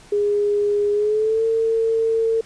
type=tone with pitch glide; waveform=sine; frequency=411.3 to 451.1 Hz; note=G#4 to A4; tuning=-17 to +43 cents; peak=-16 dBFS; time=0.12-2.41 s; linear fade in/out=5 ms; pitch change=+160 cents; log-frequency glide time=0.92-1.44 s; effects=pink hiss -47 dBFS RMS until 2.45 s + resampled to 22050 Hz